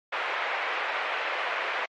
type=band-pass noise; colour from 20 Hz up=white; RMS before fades=-30 dBFS; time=0.12-1.86 s; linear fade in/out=10 ms; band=490 to 2400 Hz; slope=24 dB/octave; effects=MP3 48 kbps